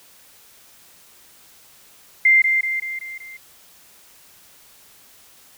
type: tone with echo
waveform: sine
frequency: 2093 Hz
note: C7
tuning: in tune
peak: -10 dBFS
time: 2.25-2.42 s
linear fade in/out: 5 ms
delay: 190 ms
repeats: 5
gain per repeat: -5 dB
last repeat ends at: 3.37 s
effects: white hiss -50 dBFS RMS until 5.57 s